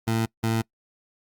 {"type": "tone pair in turn", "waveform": "20% pulse", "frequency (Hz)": [112.8, 112.8], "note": ["A2", "A2"], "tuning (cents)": [44, 44], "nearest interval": "unison", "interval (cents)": 0, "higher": "neither", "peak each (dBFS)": -17, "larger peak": "neither", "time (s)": [[0.07, 0.26], [0.43, 0.62]], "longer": "neither", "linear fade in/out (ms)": 10, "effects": ["noise-tail reverb RT60 0.1 s tail -24 dB re dry", "Opus 48 kbps"]}